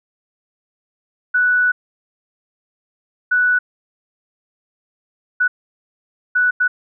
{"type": "tone bursts at uneven times", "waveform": "sine", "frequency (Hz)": 1480, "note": "F#6", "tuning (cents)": 0, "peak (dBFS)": -12, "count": 5, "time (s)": [[1.34, 1.72], [3.31, 3.59], [5.4, 5.48], [6.35, 6.51], [6.6, 6.68]], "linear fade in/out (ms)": 10, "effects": []}